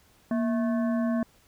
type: harmonic tone with a mistuned harmonic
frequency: 218.1 Hz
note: A3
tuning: 15 cents flat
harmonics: 1 / 3 / 5 / 7 / 8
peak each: -24 / -32 / -40 / -45 / -46 dBFS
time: 0.31-1.23 s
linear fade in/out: 2 ms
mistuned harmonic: 1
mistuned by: +130 cents
effects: pink hiss -61 dBFS RMS until 1.47 s